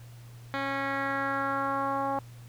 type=tone with low-pass filter sweep; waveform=10% pulse; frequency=274.5 Hz; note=C#4; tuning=17 cents flat; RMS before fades=-30 dBFS; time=0.54-2.19 s; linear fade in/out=0 ms; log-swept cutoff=2700 to 900 Hz; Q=2.5; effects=added 119 Hz sine -45 dBFS peak until 2.48 s + pink hiss -57 dBFS RMS until 2.48 s